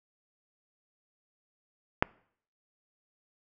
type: click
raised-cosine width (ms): 0.5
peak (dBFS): -6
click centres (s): 2.025
effects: noise-tail reverb RT60 0.6 s tail -25 dB re dry